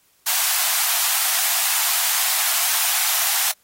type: high-pass noise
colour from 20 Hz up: white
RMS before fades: -20 dBFS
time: 0.26-3.52 s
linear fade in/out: 10 ms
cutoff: 660 Hz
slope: 96 dB/octave
effects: white hiss -60 dBFS RMS until 3.63 s + AAC 48 kbps